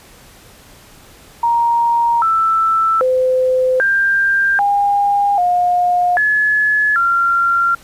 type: tone with pitch steps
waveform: sine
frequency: 937 / 1325 / 513 / 1590 / 809 / 713 / 1707 / 1378 Hz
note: A#5 / E6 / C5 / G6 / G#5 / F5 / G#6 / F6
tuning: +9 / +9 / -34 / +24 / -46 / +36 / +47 / -24 cents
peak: -11 dBFS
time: 1.43-7.75 s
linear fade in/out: 5 ms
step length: 790 ms
effects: pink hiss -43 dBFS RMS until 7.83 s + resampled to 32000 Hz